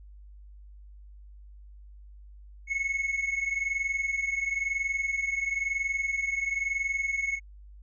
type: tone pair together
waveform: triangle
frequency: 2178 / 2199 Hz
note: C#7 / C#7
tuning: -31 / -14 cents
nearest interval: unison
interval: 17 cents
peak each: -31 / -27 dBFS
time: 2.67-7.4 s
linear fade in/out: 50 ms
effects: added 50 Hz sine -46 dBFS peak until 7.82 s + resampled to 22050 Hz